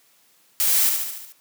blue noise with echo, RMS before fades -20 dBFS, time 0.6-0.89 s, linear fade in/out 0 ms, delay 72 ms, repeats 6, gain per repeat -4 dB, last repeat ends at 1.322 s, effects white hiss -59 dBFS RMS until 1.4 s + high-pass 150 Hz 12 dB/octave

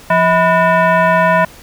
sine tone with frequency modulation, 174.61 Hz, F3, in tune, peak -8 dBFS, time 0.1-1.45 s, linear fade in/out 5 ms, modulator 817 Hz, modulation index 1.8, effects pink hiss -39 dBFS RMS until 1.62 s

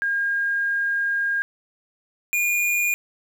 sine / square tone pair in turn, 1618 / 2428 Hz, G#6 / D#7, -46 / -43 cents, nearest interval perfect fifth, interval 703 cents, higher second, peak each -20 dBFS, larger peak neither, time 0.02-1.42 / 2.33-2.94 s, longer first, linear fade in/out 0 ms, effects 9-bit

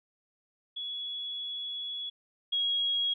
sine tone pair in turn, 3377 / 3302 Hz, G#7 / G#7, +28 / -11 cents, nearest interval unison, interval 39 cents, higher first, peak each -34 / -26 dBFS, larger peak second, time 0.76-2.1 / 2.52-3.14 s, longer first, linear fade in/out 10 ms, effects none

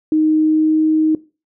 sine tone with pitch glide, 311.1 to 313.1 Hz, D#4 to D#4, 0 to +11 cents, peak -11 dBFS, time 0.12-1.15 s, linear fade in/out 2 ms, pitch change +11 cents, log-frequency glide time 0.39-0.83 s, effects noise-tail reverb RT60 0.3 s tail -19 dB re dry

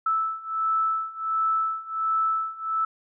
sine beating tone pair, 1313 / 1314.4 Hz, E6 / E6, -7 / -5 cents, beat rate 1.4 Hz, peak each -27 / -25 dBFS, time 0.06-2.85 s, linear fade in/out 5 ms, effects none

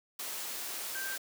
sine tone in noise, 1570 Hz, G6, 2 cents sharp, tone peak -37 dBFS, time 0.95-1.16 s, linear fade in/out 5 ms, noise white, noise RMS -39 dBFS, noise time 0.19-1.18 s, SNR -1 dB, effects high-pass 300 Hz 12 dB/octave

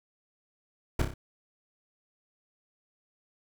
brown noise with echo, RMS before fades -24 dBFS, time 0.99-1.02 s, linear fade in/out 5 ms, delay 30 ms, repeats 4, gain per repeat -5 dB, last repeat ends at 1.14 s, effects none

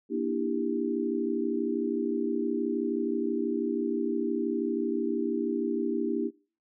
sine chord, E half-diminished seventh, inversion second, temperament just, 237.3 / 296.7 / 329.6 / 395.6 Hz, Bb3 / D4 / E4 / G4, +31 / +18 / 0 / +16 cents, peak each -32 / -32 / -32 / -32 dBFS, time 0.09-6.31 s, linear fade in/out 50 ms, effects noise-tail reverb RT60 0.4 s tail -24 dB re dry

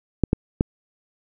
clicks, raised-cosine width 3 ms, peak -4 dBFS, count 3, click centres 0.237 / 0.331 / 0.609 s, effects none

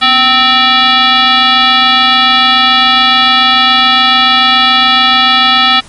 sine tone with frequency modulation, 2349 Hz, D7, in tune, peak -4 dBFS, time 0.01-5.81 s, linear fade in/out 20 ms, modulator 525 Hz, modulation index 3.1, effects pink hiss -36 dBFS RMS until 5.88 s + MP3 48 kbps

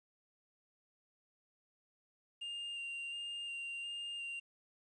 triangle tone with vibrato, 2794 Hz, F7, in tune, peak -39 dBFS, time 2.41-4.4 s, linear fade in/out 10 ms, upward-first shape square, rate 1.4 Hz, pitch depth 12 cents each way, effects resampled to 22050 Hz + 12-bit

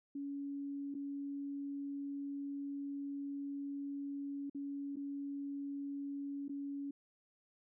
sine tone with dropouts, 281.2 Hz, C#4, 25 cents sharp, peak -39 dBFS, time 0.15-6.91 s, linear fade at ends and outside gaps 5 ms, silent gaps 0.943-0.949 / 4.498-4.547 / 4.959-4.967 / 6.482-6.493 s, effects none

